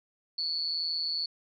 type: tone with amplitude modulation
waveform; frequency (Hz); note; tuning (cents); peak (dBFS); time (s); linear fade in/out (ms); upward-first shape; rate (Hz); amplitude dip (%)
sine; 4435; C#8; 0; -25; 0.38-1.26; 5; sine; 162; 85
effects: none